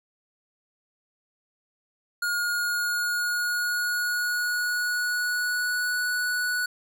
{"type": "tone with pitch glide", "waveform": "square", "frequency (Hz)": [1432, 1474], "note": ["F6", "F#6"], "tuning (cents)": [43, -7], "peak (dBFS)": -25, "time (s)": [2.22, 6.66], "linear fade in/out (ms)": 5, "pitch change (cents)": 50, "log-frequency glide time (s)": [2.46, 5.97], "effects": []}